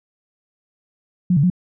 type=tone with pitch steps; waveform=sine; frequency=179.7 / 141.4 / 180.4 Hz; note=F3 / C#3 / F#3; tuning=+50 / +35 / -44 cents; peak=-12 dBFS; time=1.3-1.501 s; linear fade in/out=5 ms; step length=67 ms; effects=none